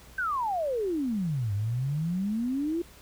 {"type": "exponential two-way sweep", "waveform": "sine", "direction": "down then up", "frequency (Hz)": [1577, 98, 349.9], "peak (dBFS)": -26, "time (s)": [0.18, 2.82], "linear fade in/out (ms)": 5, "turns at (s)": 1.53, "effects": ["added 60 Hz sine -54 dBFS peak until 3.01 s", "pink hiss -53 dBFS RMS until 3.01 s"]}